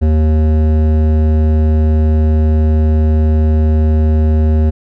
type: tone with hard clipping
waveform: triangle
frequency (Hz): 77.7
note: D#2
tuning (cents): -2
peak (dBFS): -10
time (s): 0.01-4.71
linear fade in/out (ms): 20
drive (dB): 17
effects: none